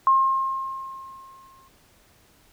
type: tone with exponential decay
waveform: sine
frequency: 1068 Hz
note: C6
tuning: 35 cents sharp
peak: -13 dBFS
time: 0.07-1.68 s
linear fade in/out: 1 ms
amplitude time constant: 350 ms
effects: pink hiss -58 dBFS RMS until 2.52 s